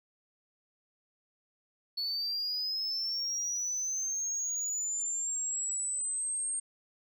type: linear sweep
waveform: sine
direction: up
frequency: 4402 to 8620 Hz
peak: -29 dBFS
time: 1.97-6.6 s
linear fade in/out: 10 ms
effects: tanh soft clip ceiling -29 dBFS